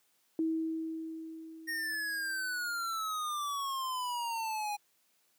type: tone with exponential decay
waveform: sine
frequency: 322.3 Hz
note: E4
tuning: 39 cents flat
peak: -27 dBFS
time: 0.39-2.97 s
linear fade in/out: 1 ms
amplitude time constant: 560 ms
type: exponential sweep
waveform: square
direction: down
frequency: 1864.7 to 819 Hz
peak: -34 dBFS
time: 1.67-4.77 s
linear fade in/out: 20 ms
effects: white hiss -72 dBFS RMS until 5.38 s + high-pass 150 Hz 12 dB/octave